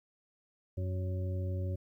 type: harmonic tone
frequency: 92.5 Hz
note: F#2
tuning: in tune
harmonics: 1 / 2 / 3 / 4 / 6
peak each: -32 / -46 / -48 / -46 / -46 dBFS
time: 0.77-1.76 s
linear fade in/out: 10 ms
effects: 12-bit

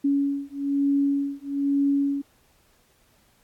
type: beating tone pair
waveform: sine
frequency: 279.9 / 281 Hz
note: C#4 / C#4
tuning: +17 / +24 cents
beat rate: 1.1 Hz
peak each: -24 dBFS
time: 0.04-2.22 s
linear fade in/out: 10 ms
effects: pink hiss -62 dBFS RMS until 3.43 s + AAC 64 kbps

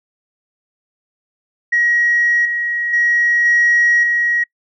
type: tone with level steps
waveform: sine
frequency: 1900 Hz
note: A#6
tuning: 33 cents sharp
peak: -11 / -17 / -11 / -9 / -13 dBFS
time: 1.72-4.44 s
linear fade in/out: 10 ms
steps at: 2.45 / 2.93 / 3.45 / 4.03 s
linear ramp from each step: 5 ms
effects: noise-tail reverb RT60 0.1 s tail -25 dB re dry + tanh soft clip ceiling -6 dBFS

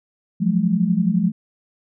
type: tone cluster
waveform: sine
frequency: 172.5 / 184.2 / 213.7 Hz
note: F3 / F#3 / G#3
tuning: -21 / -7 / +50 cents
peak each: -20 dBFS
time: 0.4-1.32 s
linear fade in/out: 20 ms
effects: none

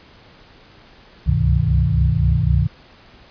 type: tone cluster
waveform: sine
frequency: 66.3 / 70.2 / 99.1 / 125.5 / 157.6 Hz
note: C2 / C#2 / G2 / B2 / D#3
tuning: +23 / +22 / +19 / +28 / +23 cents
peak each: -20 dBFS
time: 1.26-2.68 s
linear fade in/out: 20 ms
effects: pink hiss -47 dBFS RMS until 3.3 s + resampled to 11025 Hz

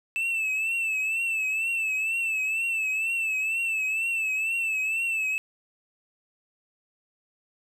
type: tone with vibrato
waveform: triangle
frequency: 2637 Hz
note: E7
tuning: in tune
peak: -23 dBFS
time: 0.16-5.38 s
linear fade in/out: 0 ms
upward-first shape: triangle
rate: 2.1 Hz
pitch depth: 75 cents each way
effects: none

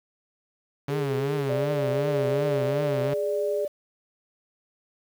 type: tone with vibrato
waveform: sawtooth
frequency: 139 Hz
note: C#3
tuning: 5 cents sharp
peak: -23 dBFS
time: 0.88-3.14 s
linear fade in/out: 5 ms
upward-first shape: triangle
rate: 2.7 Hz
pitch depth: 170 cents each way
type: tone with tremolo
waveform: sine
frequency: 415.3 Hz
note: G#4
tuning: in tune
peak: -26 dBFS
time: 0.9-3.65 s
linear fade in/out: 2 ms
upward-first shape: sine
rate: 0.88 Hz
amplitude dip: 35%
type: tone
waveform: sine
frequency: 587 Hz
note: D5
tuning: 1 cent flat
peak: -26 dBFS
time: 1.49-3.68 s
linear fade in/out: 10 ms
effects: low-pass 4000 Hz 12 dB/octave + 8-bit

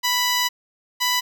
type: tone pair in turn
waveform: 10% pulse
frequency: 987.8 / 991.3 Hz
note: B5 / B5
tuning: 0 / +6 cents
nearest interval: unison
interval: 6 cents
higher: second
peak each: -10 dBFS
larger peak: neither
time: 0.03-0.49 / 1-1.21 s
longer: first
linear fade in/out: 20 ms
effects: none

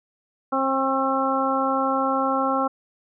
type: harmonic tone with a mistuned harmonic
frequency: 266.9 Hz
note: C4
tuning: 35 cents sharp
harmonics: 1 / 2 / 3 / 4 / 5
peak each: -26 / -26 / -26 / -26 / -26 dBFS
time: 0.52-2.68 s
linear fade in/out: 10 ms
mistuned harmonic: 4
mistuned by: +22 cents
effects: none

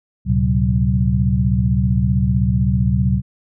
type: tone cluster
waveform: sine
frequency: 72.8 / 116.2 / 131.8 / 188.5 Hz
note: D2 / A#2 / C3 / F#3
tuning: -15 / -5 / +13 / +32 cents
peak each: -19 dBFS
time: 0.25-3.22 s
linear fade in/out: 50 ms
effects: none

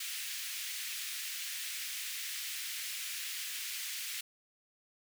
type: high-pass noise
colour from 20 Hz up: pink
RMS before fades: -40 dBFS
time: 0-4.21 s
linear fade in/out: 5 ms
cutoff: 2000 Hz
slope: 24 dB/octave
effects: none

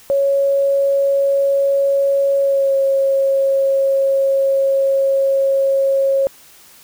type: tone with pitch glide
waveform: sine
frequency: 554.4 to 544.6 Hz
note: C#5 to C#5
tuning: 0 to -31 cents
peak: -12 dBFS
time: 0.1-6.27 s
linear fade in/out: 0 ms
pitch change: -31 cents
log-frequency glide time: 2.4-2.76 s
effects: white hiss -45 dBFS RMS until 6.83 s

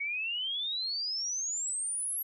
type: exponential sweep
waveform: sine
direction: up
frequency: 2217 to 11700 Hz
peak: -31 dBFS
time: 0-2.23 s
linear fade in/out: 10 ms
effects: none

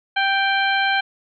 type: harmonic tone with a mistuned harmonic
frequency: 784 Hz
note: G5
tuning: in tune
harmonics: 1 / 2 / 3 / 4 / 5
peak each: -21 / -20 / -25 / -26 / -31 dBFS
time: 0.16-1.01 s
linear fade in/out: 10 ms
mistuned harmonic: 5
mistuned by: +66 cents
effects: none

